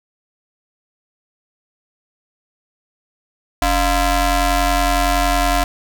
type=ring-modulated tone; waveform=sawtooth; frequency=329.6 Hz; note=E4; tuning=in tune; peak=-7 dBFS; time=3.62-5.64 s; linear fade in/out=2 ms; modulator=375 Hz; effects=none